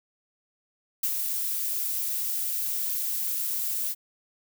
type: noise with ADSR envelope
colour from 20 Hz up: violet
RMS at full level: -25 dBFS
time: 1.03-3.95 s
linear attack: 6 ms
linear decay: 66 ms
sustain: -4 dB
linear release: 42 ms
effects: none